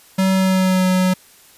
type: tone with pitch glide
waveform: square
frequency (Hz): 190 to 184.91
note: F#3 to F#3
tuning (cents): +46 to -1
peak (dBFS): -14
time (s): 0.18-1.14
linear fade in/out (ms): 10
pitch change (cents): -47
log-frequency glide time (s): 0.33-0.86
effects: white hiss -48 dBFS RMS until 1.57 s + resampled to 32000 Hz